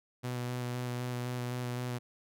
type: tone with vibrato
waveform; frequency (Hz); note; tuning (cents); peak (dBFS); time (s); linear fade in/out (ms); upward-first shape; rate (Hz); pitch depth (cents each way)
sawtooth; 123.47; B2; 0; -30; 0.23-1.99; 20; square; 3.9; 12
effects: none